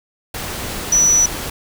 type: tone in noise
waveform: sine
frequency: 5920 Hz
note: F#8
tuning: in tune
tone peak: -10 dBFS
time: 0.92-1.26 s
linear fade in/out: 5 ms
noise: pink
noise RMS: -26 dBFS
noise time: 0.34-1.5 s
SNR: +13 dB
effects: none